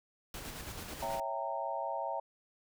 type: noise with tremolo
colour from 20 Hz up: pink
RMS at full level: -43 dBFS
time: 0.34-1.2 s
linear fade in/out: 2 ms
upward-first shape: square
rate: 9.2 Hz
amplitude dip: 30%
type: chord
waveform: sine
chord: C# diminished seventh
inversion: none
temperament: equal with one note detuned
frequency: 554.4 / 659.3 / 784 / 921.1 Hz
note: C#5 / E5 / G5 / Bb5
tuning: 0 / 0 / 0 / -21 cents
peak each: -41 / -39 / -40 / -38 dBFS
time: 1.02-2.2 s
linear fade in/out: 5 ms
effects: none